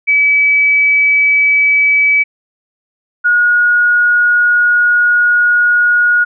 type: tone pair in turn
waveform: sine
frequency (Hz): 2290 / 1445.1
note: D7 / F#6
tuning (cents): -44 / -41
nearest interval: minor sixth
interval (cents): 797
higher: first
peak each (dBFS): -7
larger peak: neither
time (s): 0.07-2.24 / 3.24-6.25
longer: second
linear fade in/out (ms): 20
effects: none